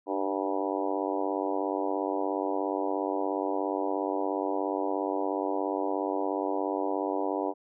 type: harmonic tone with a mistuned harmonic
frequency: 97 Hz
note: G2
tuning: 18 cents flat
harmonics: 3 / 4 / 5 / 6 / 7 / 8 / 9 / 10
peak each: -33 / -34 / -35 / -36 / -36 / -37 / -38 / -38 dBFS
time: 0.06-7.54 s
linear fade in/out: 50 ms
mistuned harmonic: 3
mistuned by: +35 cents
effects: none